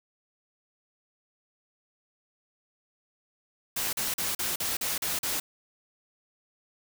white noise bursts, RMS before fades -30 dBFS, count 8, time 3.76-5.4 s, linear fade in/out 5 ms, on 170 ms, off 40 ms, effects none

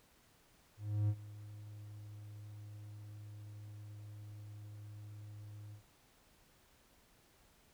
triangle tone with ADSR envelope, 104.6 Hz, G#2, 13 cents sharp, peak -27 dBFS, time 0.77-5.83 s, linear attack 320 ms, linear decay 58 ms, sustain -19 dB, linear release 96 ms, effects pink hiss -68 dBFS RMS until 7.73 s

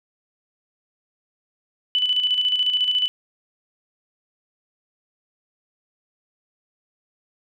sine tone with tremolo, 2990 Hz, F#7, 17 cents sharp, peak -16 dBFS, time 1.95-3.08 s, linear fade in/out 0 ms, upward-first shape square, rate 14 Hz, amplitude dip 50%, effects none

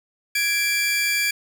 sawtooth tone pair together, 1665.5 / 2349 Hz, G#6 / D7, +4 / 0 cents, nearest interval tritone, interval 596 cents, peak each -23 / -17 dBFS, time 0.35-1.31 s, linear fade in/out 5 ms, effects none

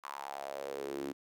sawtooth tone with high-pass filter sweep, 69.6 Hz, C#2, 8 cents sharp, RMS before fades -41 dBFS, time 0.03-1.13 s, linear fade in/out 20 ms, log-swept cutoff 1100 to 290 Hz, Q 4.9, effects none

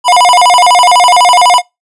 square tone with vibrato, 839 Hz, G#5, 17 cents sharp, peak -4 dBFS, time 0.04-1.62 s, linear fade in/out 50 ms, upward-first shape square, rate 12 Hz, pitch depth 280 cents each way, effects noise-tail reverb RT60 0.2 s tail -25 dB re dry + resampled to 24000 Hz

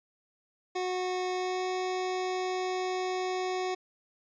25% pulse tone with pitch glide, 366.6 to 369.4 Hz, F#4 to F#4, -16 to -3 cents, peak -26 dBFS, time 0.75-3.75 s, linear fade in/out 10 ms, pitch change +13 cents, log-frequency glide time 1.34-1.64 s, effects resampled to 16000 Hz

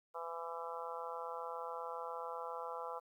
harmonic tone, 167.3 Hz, E3, 26 cents sharp, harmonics 3 / 4 / 5 / 6 / 7 / 8, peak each -46 / -50 / -48 / -47 / -48 / -50 dBFS, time 0.14-3 s, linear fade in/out 20 ms, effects 12-bit

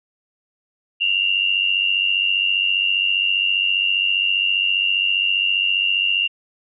sine tone pair together, 2744 / 2839 Hz, F7 / F7, -31 / +28 cents, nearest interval minor second, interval 59 cents, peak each -19 dBFS, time 1-6.28 s, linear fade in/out 20 ms, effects none

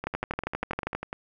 two click trains, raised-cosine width 0.5 ms, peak -13 / -18 dBFS, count 12 / 12, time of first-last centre 0.07-0.95 / 0.04-1.129 s, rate 12.5 / 10.1 Hz, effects none

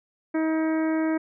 harmonic tone, 317.9 Hz, D#4, 37 cents sharp, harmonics 1 / 2 / 3 / 4 / 5 / 6 / 7, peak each -22 / -31 / -37 / -40 / -38 / -41 / -42 dBFS, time 0.34-1.18 s, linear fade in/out 10 ms, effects none

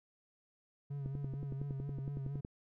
triangle tone with vibrato, 138.59 Hz, C#3, in tune, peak -36 dBFS, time 0.9-2.41 s, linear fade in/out 10 ms, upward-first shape sine, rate 4.3 Hz, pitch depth 50 cents each way
click train, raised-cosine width 3 ms, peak -30 dBFS, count 16, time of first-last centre 1.06-2.449 s, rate 10.8 Hz
effects none

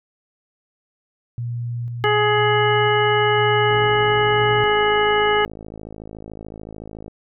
sine tone with tremolo, 119.2 Hz, A#2, 39 cents sharp, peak -23 dBFS, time 1.38-4.64 s, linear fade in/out 0 ms, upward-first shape square, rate 1 Hz, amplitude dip 25%
harmonic tone, 419.4 Hz, G#4, 17 cents sharp, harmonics 1 / 2 / 3 / 4 / 5 / 7, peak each -18 / -21 / -23 / -24 / -25 / -26 dBFS, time 2.04-5.45 s, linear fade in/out 0 ms
click train, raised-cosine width 2 ms, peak -22 dBFS, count 182, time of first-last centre 3.71-7.081 s, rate 53.7 Hz
effects none

